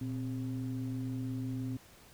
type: ring-modulated tone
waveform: triangle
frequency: 71 Hz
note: C#2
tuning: 42 cents sharp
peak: -29 dBFS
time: 0.01-1.77 s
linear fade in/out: 5 ms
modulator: 190 Hz
effects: pink hiss -58 dBFS RMS until 2.13 s